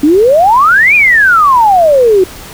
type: exponential two-way sweep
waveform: sine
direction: up then down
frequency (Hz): 280.7 to 2489 to 358.9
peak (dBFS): -3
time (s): 0.03-2.24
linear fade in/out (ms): 5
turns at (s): 0.95
effects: pink hiss -29 dBFS RMS until 2.53 s